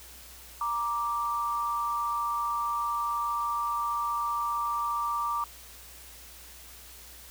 sine tone pair together, 939.6 / 1174.7 Hz, A#5 / D6, +13 / 0 cents, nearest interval major third, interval 387 cents, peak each -33 / -28 dBFS, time 0.61-5.44 s, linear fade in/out 2 ms, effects added 60 Hz sine -53 dBFS peak until 7.3 s + white hiss -49 dBFS RMS until 7.3 s

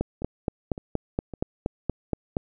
two click trains, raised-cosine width 2 ms, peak -22 / -11 dBFS, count 4 / 11, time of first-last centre 0.22-1.896 / 0.01-2.368 s, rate 1.79 / 4.24 Hz, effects none

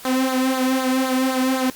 sawtooth tone with flanger, 260 Hz, C4, 11 cents flat, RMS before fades -20 dBFS, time 0.05-1.7 s, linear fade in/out 2 ms, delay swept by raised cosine 0.35 to 2.55 ms, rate 3.9 Hz, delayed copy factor -0.75, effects white hiss -41 dBFS RMS until 1.75 s + Opus 48 kbps

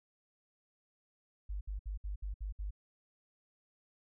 sine tone bursts, 49.88 Hz, G1, 31 cents sharp, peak -36 dBFS, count 7, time 1.49-2.708 s, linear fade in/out 10 ms, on 120 ms, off 63 ms, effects none

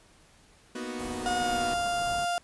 sawtooth chord, B major seventh, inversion third, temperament equal, 233.1 / 246.9 / 311.1 / 370 Hz, A#3 / B3 / D#4 / F#4, 0 / 0 / 0 / 0 cents, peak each -38 / -33 / -38 / -35 dBFS, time 0.75-1.74 s, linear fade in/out 5 ms
pink band-stop noise, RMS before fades -41 dBFS, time 0.99-2.25 s, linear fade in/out 5 ms, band 1400 to 6400 Hz, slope 24 dB/octave
35% pulse tone with pitch glide, 720 to 699.1 Hz, F#5 to F5, -47 to +2 cents, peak -25 dBFS, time 1.26-2.38 s, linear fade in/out 0 ms, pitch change -51 cents, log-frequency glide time 1.39-1.65 s
effects pink hiss -59 dBFS RMS until 2.43 s + resampled to 24000 Hz

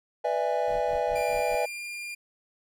triangle chord, E dominant seventh, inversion second, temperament just, 494.4 / 593.3 / 659.3 / 824.1 Hz, B4 / D5 / E5 / G#5, +2 / +18 / 0 / -14 cents, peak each -28 dBFS, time 0.24-1.66 s, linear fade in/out 10 ms
brown noise with tremolo, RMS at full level -42 dBFS, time 0.68-1.55 s, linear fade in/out 0 ms, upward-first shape sine, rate 4.8 Hz, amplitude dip 95%
40% pulse tone with pitch glide, 2389 to 2404 Hz, D7 to D7, +29 to +40 cents, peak -34 dBFS, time 1.15-2.15 s, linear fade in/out 10 ms, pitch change +11 cents, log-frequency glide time 1.54-1.81 s
effects none

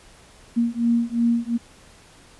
sine beating tone pair, 233.1 / 235.9 Hz, A#3 / A#3, 0 / +21 cents, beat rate 2.8 Hz, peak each -21 dBFS, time 0.56-1.58 s, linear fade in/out 20 ms, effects pink hiss -50 dBFS RMS until 2.39 s + resampled to 24000 Hz

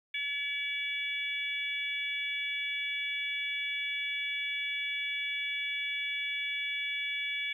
harmonic tone, 570 Hz, C#5, 48 cents sharp, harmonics 3 / 4 / 5 / 6, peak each -42 / -33 / -44 / -38 dBFS, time 0.14-7.53 s, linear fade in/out 5 ms, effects 11-bit

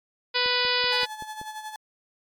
harmonic tone, 493.9 Hz, B4, in tune, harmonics 1 / 2 / 3 / 4 / 5 / 6 / 7 / 8 / 9 / 10, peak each -31 / -31 / -31 / -31 / -31 / -31 / -31 / -31 / -31 / -31 dBFS, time 0.34-1.06 s, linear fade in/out 20 ms
click train, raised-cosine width 2 ms, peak -29 dBFS, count 6, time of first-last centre 0.46-1.414 s, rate 5.24 Hz
35% pulse tone with tremolo, 861 Hz, A5, 38 cents flat, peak -31 dBFS, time 0.92-1.76 s, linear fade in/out 2 ms, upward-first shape sine, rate 11 Hz, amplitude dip 60%
effects AAC 64 kbps

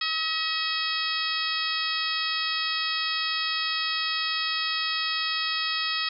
harmonic tone with a mistuned harmonic, 639 Hz, D#5, 46 cents sharp, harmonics 2 / 3 / 4 / 5 / 6 / 7 / 8, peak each -33 / -33 / -33 / -33 / -33 / -33 / -33 dBFS, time 0.01-6.09 s, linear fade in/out 5 ms, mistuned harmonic 5, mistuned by +31 cents, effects none

